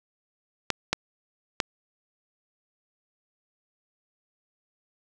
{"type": "clicks", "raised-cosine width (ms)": 0.2, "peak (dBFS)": -5, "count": 3, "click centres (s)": [0.703, 0.93, 1.602], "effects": []}